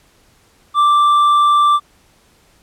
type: tone with hard clipping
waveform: sine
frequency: 1174.7 Hz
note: D6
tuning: in tune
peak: -10 dBFS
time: 0.74-1.8 s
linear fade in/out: 50 ms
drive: 4 dB
effects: pink hiss -53 dBFS RMS until 2.62 s + low-pass 12000 Hz 12 dB/octave